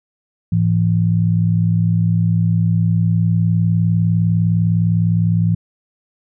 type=tone pair together; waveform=sine; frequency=107.9 / 167.67 Hz; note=A2 / E3; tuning=-33 / +30 cents; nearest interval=minor sixth; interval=763 cents; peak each=-15 dBFS; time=0.52-5.55 s; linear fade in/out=5 ms; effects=none